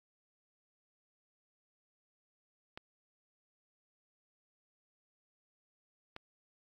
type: clicks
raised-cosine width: 0.3 ms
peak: -28 dBFS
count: 2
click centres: 2.775 / 6.164 s
effects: AAC 48 kbps